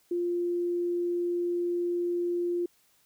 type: tone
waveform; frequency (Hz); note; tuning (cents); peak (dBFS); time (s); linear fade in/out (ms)
sine; 349.2; F4; 0; -26; 0.11-2.66; 5
effects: white hiss -66 dBFS RMS until 3.05 s